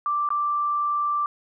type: tone with dropouts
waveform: sine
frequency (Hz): 1174.7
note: D6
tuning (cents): 0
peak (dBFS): -21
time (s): 0.06-1.26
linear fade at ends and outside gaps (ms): 1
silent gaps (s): 0.289-0.304
effects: none